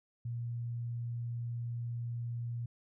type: tone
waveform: sine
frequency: 118.5 Hz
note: A#2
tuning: 29 cents sharp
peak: -35 dBFS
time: 0.25-2.66 s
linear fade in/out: 5 ms
effects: none